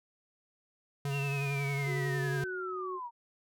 square tone with vibrato, 140 Hz, C#3, 18 cents sharp, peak -32 dBFS, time 1.05-2.44 s, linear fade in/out 2 ms, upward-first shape sine, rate 11 Hz, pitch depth 31 cents each way
sine linear sweep, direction down, 2794 to 922 Hz, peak -37 dBFS, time 1.1-3.11 s, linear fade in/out 50 ms
sine tone, 370 Hz, F#4, in tune, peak -37 dBFS, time 1.85-3 s, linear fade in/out 50 ms
effects none

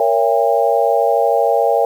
sine chord, A# diminished seventh, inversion none, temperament just, 466.2 / 559.4 / 671.3 / 805.5 Hz, A#4 / C#5 / E5 / G5, 0 / +16 / +31 / +47 cents, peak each -17 dBFS, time 0-1.85 s, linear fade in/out 2 ms, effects 7-bit

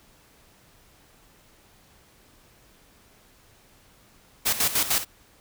white noise with tremolo, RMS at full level -22 dBFS, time 4.45-5.05 s, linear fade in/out 20 ms, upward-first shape square, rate 6.6 Hz, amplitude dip 70%, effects pink hiss -57 dBFS RMS until 5.4 s

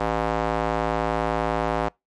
square tone with band-pass filter, 55 Hz, A1, in tune, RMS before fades -24 dBFS, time 0-1.89 s, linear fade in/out 10 ms, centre 800 Hz, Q 1.2, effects noise-tail reverb RT60 0.2 s tail -25 dB re dry + MP3 64 kbps

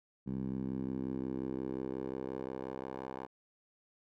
10% pulse tone with band-pass filter sweep, 65.6 Hz, C2, 5 cents sharp, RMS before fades -39 dBFS, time 0.26-3.27 s, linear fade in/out 20 ms, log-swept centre 190 to 720 Hz, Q 1.8, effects none

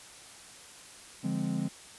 triangle chord, D half-diminished seventh, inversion none, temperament equal, 146.83 / 174.61 / 207.7 / 261.6 Hz, D3 / F3 / Ab3 / C4, 0 / 0 / 0 / 0 cents, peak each -34 / -32 / -32 / -33 dBFS, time 1.23-1.69 s, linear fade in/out 20 ms, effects white hiss -50 dBFS RMS until 1.98 s + resampled to 24000 Hz

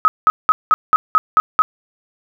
sine tone bursts, 1273 Hz, D#6, 39 cents sharp, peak -7 dBFS, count 8, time 0.05-1.62 s, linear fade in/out 0 ms, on 30 ms, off 190 ms, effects none

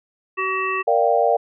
harmonic tone, 378.7 Hz, F#4, 40 cents sharp, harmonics 1 / 3 / 5 / 7, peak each -27 / -23 / -28 / -26 dBFS, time 0.37-0.83 s, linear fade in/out 20 ms
sine chord, G minor seventh, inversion first, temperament equal, 466.2 / 587.3 / 698.5 / 784 Hz, Bb4 / D5 / F5 / G5, 0 / 0 / 0 / 0 cents, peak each -20 / -20 / -19 / -21 dBFS, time 0.87-1.37 s, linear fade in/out 10 ms
effects none

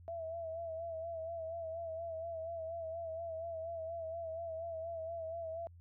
sine tone with vibrato, 659.3 Hz, E5, in tune, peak -39 dBFS, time 0.08-5.67 s, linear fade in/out 0 ms, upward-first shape sine, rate 4.2 Hz, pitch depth 47 cents each way, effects added 86 Hz sine -54 dBFS peak until 5.8 s

